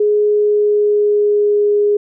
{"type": "tone with pitch glide", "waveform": "sine", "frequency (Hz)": [418.2, 413.2], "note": ["G#4", "G#4"], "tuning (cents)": [12, -9], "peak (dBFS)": -10, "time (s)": [0, 1.97], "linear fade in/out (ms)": 5, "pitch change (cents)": -21, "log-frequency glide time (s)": [0.24, 1.75], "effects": []}